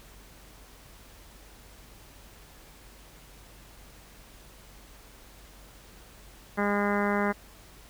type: harmonic tone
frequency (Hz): 203.7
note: G#3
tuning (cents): -33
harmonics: 1 / 2 / 3 / 4 / 5 / 6 / 7 / 8 / 9 / 10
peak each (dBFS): -28 / -31 / -33 / -34 / -35 / -36 / -36 / -37 / -38 / -38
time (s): 6.57-7.33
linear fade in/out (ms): 20
effects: added 48 Hz sine -53 dBFS peak until 7.89 s + pink hiss -53 dBFS RMS until 7.89 s